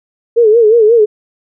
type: tone with vibrato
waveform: sine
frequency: 447.3 Hz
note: A4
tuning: 28 cents sharp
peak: -4 dBFS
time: 0.36-1.06 s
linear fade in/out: 20 ms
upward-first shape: sine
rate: 5.6 Hz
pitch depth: 110 cents each way
effects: none